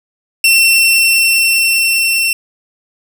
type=tone with level ramp; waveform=sawtooth; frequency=2705 Hz; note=E7; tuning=44 cents sharp; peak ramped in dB=-3 to -8 dBFS; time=0.44-2.33 s; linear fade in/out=2 ms; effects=none